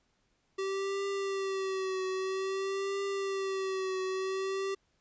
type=tone with vibrato; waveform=square; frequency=385.8 Hz; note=G4; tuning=28 cents flat; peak=-32 dBFS; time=0.58-4.75 s; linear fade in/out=10 ms; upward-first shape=triangle; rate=0.51 Hz; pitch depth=48 cents each way; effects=pink hiss -74 dBFS RMS until 5 s + resampled to 16000 Hz